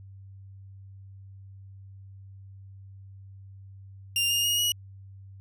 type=tone with pitch steps; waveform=sawtooth; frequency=2794 / 2831 / 2869 / 2908 Hz; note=F7 / F7 / F7 / F#7; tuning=0 / +23 / +46 / -31 cents; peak=-20 dBFS; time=4.16-4.72 s; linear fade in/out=2 ms; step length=140 ms; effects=added 97 Hz sine -44 dBFS peak until 5.4 s